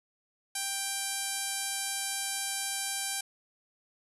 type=tone with low-pass filter; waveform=5% pulse; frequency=787 Hz; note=G5; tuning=7 cents sharp; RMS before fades=-34 dBFS; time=0.55-3.21 s; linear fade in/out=5 ms; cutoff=11000 Hz; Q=2.8; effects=none